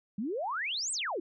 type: exponential two-way sweep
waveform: sine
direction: up then down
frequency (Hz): 190 to 8680 to 303.5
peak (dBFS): -31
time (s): 0.18-1.2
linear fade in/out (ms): 5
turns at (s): 0.92
effects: none